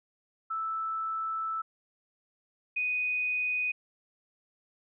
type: tone pair in turn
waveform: sine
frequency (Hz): 1317 / 2489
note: E6 / D#7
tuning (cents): -2 / 0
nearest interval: major seventh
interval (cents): 1102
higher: second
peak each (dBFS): -30 / -27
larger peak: second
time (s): 0.5-1.62 / 2.76-3.72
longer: first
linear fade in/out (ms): 10
effects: none